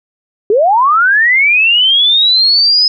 sine linear sweep, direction up, 387.3 to 5100 Hz, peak -6 dBFS, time 0.5-2.88 s, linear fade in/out 2 ms, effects none

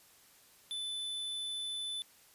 square tone, 3507 Hz, A7, 6 cents flat, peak -37 dBFS, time 0.71-2.02 s, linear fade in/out 0 ms, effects white hiss -62 dBFS RMS until 2.34 s + resampled to 32000 Hz

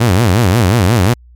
sawtooth tone with vibrato, 103.83 Hz, G#2, in tune, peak -4 dBFS, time 0-1.14 s, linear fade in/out 10 ms, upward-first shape sine, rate 5.6 Hz, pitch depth 290 cents each way, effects added 60 Hz sine -38 dBFS peak until 1.35 s + MP3 96 kbps

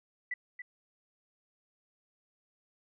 sine tone with echo, 1975.5 Hz, B6, in tune, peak -32 dBFS, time 0.31-0.34 s, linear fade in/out 5 ms, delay 280 ms, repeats 1, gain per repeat -8 dB, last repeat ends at 0.62 s, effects none

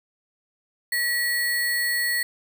sine tone with sample-and-hold, 1927 Hz, B6, 43 cents flat, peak -21 dBFS, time 0.92-2.23 s, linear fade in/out 5 ms, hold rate 6300 Hz, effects none

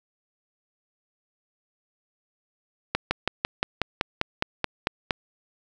slowing click train, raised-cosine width 0.3 ms, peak -6 dBFS, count 12, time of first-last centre 2.95-5.108 s, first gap 160 ms, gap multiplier 1.04, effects none

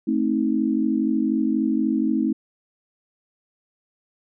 sine chord, A diminished, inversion none, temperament just, 220 / 264 / 316.8 Hz, A3 / C4 / Eb4, 0 / +16 / +31 cents, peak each -23 dBFS, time 0.07-2.33 s, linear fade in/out 10 ms, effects none

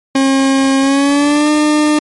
40% pulse tone with pitch glide, 270 to 301.3 Hz, C#4 to D4, -45 to +44 cents, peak -8 dBFS, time 0.15-1.99 s, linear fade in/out 5 ms, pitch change +189 cents, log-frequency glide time 0.8-1.5 s, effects MP3 48 kbps

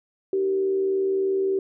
sine tone with frequency modulation, 385.8 Hz, G4, 28 cents flat, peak -20 dBFS, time 0.33-1.59 s, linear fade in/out 2 ms, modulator 76.8 Hz, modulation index 0.32, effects none

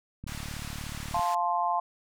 click train, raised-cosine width 5 ms, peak -27 dBFS, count 36, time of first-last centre 0.24-1.194 s, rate 36.7 Hz
pink band-pass noise, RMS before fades -43 dBFS, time 0.27-1.35 s, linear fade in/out 5 ms, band 930 to 11000 Hz, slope 12 dB/octave
sine chord, F major, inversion none, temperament just, 698.5 / 873.1 / 1047.7 Hz, F5 / A5 / C6, 0 / -14 / +2 cents, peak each -29 dBFS, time 1.14-1.8 s, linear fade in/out 5 ms
effects none

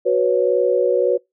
sine chord, F# suspended fourth, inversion none, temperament just, 370 / 493.3 / 555 Hz, F#4 / B4 / C#5, 0 / -2 / +2 cents, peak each -19 / -17 / -19 dBFS, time 0.05-1.18 s, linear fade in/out 20 ms, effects noise-tail reverb RT60 0.2 s tail -26 dB re dry

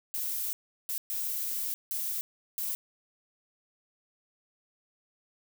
violet noise bursts at uneven times, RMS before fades -33 dBFS, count 5, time 0.14-0.53 / 0.89-0.98 / 1.1-1.74 / 1.91-2.21 / 2.58-2.75 s, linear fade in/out 0 ms, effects none

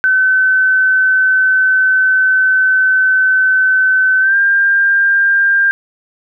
sine tone with pitch glide, 1523 to 1596 Hz, F#6 to G6, +50 to +31 cents, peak -8 dBFS, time 0.04-5.71 s, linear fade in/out 0 ms, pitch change +81 cents, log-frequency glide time 4.2-4.36 s, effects none

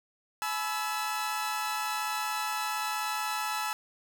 sawtooth chord, E major, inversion first, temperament equal with one note detuned, 852 / 987.8 / 1318.5 Hz, G#5 / B5 / E6, +44 / 0 / 0 cents, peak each -30 / -34 / -30 dBFS, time 0.42-3.73 s, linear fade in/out 0 ms, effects none

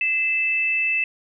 sine tone pair together, 2048 / 2637 Hz, C7 / E7, -38 / 0 cents, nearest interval major third, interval 438 cents, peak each -29 / -19 dBFS, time 0.01-1.04 s, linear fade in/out 2 ms, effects none

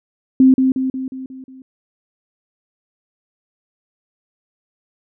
sine tone with echo, 261.6 Hz, C4, in tune, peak -6 dBFS, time 0.4-0.54 s, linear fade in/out 2 ms, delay 180 ms, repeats 6, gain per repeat -5 dB, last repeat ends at 1.62 s, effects none

